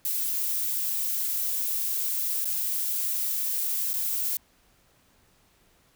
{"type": "noise with dropouts", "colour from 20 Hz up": "violet", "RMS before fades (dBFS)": -28, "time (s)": [0.05, 4.37], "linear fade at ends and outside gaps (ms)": 1, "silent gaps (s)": [[2.446, 2.454], [3.932, 3.939]], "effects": ["pink hiss -63 dBFS RMS until 5.95 s"]}